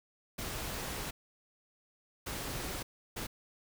pink noise bursts at uneven times, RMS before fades -39 dBFS, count 3, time 0.38-1.11 / 2.26-2.83 / 3.16-3.27 s, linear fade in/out 10 ms, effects none

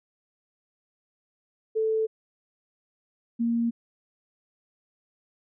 sine tone pair in turn, 440.2 / 233.2 Hz, A4 / A#3, +1 / +1 cents, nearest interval major seventh, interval 1100 cents, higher first, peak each -22 dBFS, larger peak neither, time 1.75-2.07 / 3.39-3.71 s, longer neither, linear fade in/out 20 ms, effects none

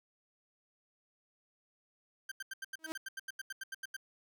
40% pulse tone bursts, 1568 Hz, G6, in tune, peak -38 dBFS, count 16, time 2.29-3.966 s, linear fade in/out 5 ms, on 26 ms, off 84 ms
sawtooth tone with exponential growth, 320 Hz, D#4, 49 cents sharp, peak -31 dBFS, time 2.79-2.92 s, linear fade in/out 0 ms, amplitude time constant 28 ms
effects none

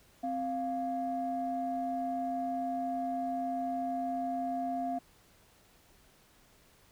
sine tone pair together, 261.6 / 698.4 Hz, C4 / F5, 0 / 0 cents, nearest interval octave + perfect fourth, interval 1700 cents, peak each -35 / -32 dBFS, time 0.23-4.99 s, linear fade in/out 10 ms, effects tanh soft clip ceiling -25 dBFS + pink hiss -63 dBFS RMS until 6.91 s

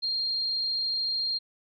sine tone, 4209 Hz, C8, 9 cents sharp, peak -26 dBFS, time 0.02-1.39 s, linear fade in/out 20 ms, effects none

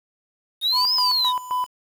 triangle exponential two-way sweep, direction up then down, 3661 to 5210 to 3661 Hz, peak -16 dBFS, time 0.61-1.33 s, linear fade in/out 50 ms, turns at 0.94 s
triangle tone with tremolo, 1000 Hz, B5, 21 cents sharp, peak -18 dBFS, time 0.72-1.68 s, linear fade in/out 50 ms, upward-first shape square, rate 3.8 Hz, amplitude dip 80%
effects tanh soft clip ceiling -11 dBFS + 7-bit

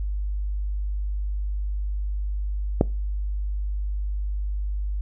click, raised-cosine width 2 ms, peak -3 dBFS, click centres 2.811 s, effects noise-tail reverb RT60 0.3 s tail -22 dB re dry + added 50 Hz sine -24 dBFS peak until 5.01 s

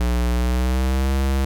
square tone with pitch glide, 60.2 to 67.18 Hz, B1 to C2, -44 to +46 cents, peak -18 dBFS, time 0-1.45 s, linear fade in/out 5 ms, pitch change +190 cents, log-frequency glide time 0.31-1.12 s, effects none

